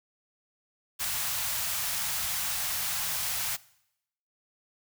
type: band-stop noise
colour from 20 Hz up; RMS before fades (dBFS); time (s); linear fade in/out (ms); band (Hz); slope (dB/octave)
white; -31; 0.99-3.57; 20; 170 to 680; 24
effects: noise-tail reverb RT60 0.8 s tail -21 dB re dry

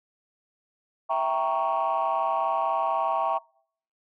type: chord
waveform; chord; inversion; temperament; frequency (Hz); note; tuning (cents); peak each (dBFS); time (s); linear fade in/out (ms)
sine; E diminished seventh; none; equal; 659.3 / 784 / 932.3 / 1108.7; E5 / G5 / Bb5 / Db6; 0 / 0 / 0 / 0; -27; 1.09-3.39; 20
effects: noise-tail reverb RT60 0.6 s tail -26 dB re dry + tanh soft clip ceiling -17 dBFS

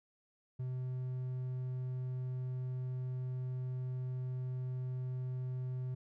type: tone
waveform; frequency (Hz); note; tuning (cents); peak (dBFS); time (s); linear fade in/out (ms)
triangle; 127.6; C3; -43; -34; 0.59-5.95; 10
effects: none

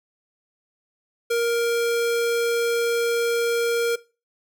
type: tone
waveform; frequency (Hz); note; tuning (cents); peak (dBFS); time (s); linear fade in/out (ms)
square; 468.3; A#4; +8; -20; 1.3-3.96; 10
effects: noise-tail reverb RT60 0.3 s tail -20 dB re dry

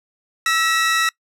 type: tone pair together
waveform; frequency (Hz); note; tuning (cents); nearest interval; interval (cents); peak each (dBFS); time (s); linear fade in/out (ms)
sawtooth; 1318.5 / 1916.1; E6 / A#6; 0 / +47; tritone; 647; -15; 0.46-1.09; 2
effects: noise-tail reverb RT60 0.1 s tail -24 dB re dry + low-pass 10000 Hz 12 dB/octave

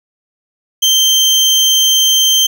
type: tone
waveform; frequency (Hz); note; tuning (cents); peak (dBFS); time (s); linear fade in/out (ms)
30% pulse; 3136; G7; 0; -5; 0.82-2.47; 10
effects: none

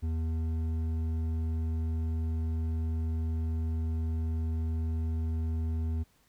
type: tone with hard clipping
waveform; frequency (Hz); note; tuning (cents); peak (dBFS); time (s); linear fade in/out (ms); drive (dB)
triangle; 80.7; E2; -36; -30; 0.02-6.04; 20; 11
effects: pink hiss -67 dBFS RMS until 6.28 s

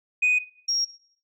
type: tone pair in turn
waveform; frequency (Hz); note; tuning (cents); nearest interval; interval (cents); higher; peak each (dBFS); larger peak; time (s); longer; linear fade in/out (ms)
sine; 2490 / 5590; D#7 / F8; +1 / +1; octave + major second; 1400; second; -16 / -21; first; 0.22-0.39 / 0.68-0.85; neither; 10
effects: noise-tail reverb RT60 0.6 s tail -17 dB re dry + tanh soft clip ceiling -15 dBFS

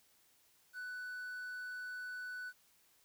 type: tone with quantisation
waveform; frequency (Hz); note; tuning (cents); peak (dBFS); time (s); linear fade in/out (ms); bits
triangle; 1490; F#6; +12; -40; 0.73-2.53; 50; 11
effects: white hiss -70 dBFS RMS until 3.04 s

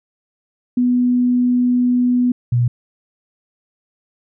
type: tone pair in turn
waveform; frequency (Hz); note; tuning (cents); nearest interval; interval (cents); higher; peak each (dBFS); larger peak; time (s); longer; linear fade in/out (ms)
sine; 246.9 / 120.98; B3 / B2; 0 / -35; octave; 1235; first; -12; neither; 0.77-2.32 / 2.52-2.68; first; 5
effects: none

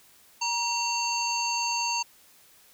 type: harmonic tone with a mistuned harmonic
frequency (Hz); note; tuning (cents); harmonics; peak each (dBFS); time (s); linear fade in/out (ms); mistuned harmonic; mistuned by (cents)
911; A#5; -40; 1 / 3 / 5 / 7 / 8; -29 / -32 / -31 / -33 / -42; 0.41-2.03; 10; 1; +60
effects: white hiss -57 dBFS RMS until 2.73 s

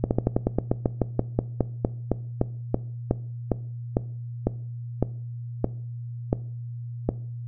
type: slowing click train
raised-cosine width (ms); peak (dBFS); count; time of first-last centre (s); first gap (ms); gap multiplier
2; -7; 25; 0.04-7.09; 69; 1.11
effects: noise-tail reverb RT60 0.5 s tail -19 dB re dry + added 119 Hz sine -32 dBFS peak until 7.47 s

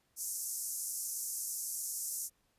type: band-pass noise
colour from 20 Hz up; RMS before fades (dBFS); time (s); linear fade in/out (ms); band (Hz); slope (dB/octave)
white; -39; 0.16-2.3; 50; 5700 to 13000; 48
effects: pink hiss -75 dBFS RMS until 2.58 s + resampled to 32000 Hz

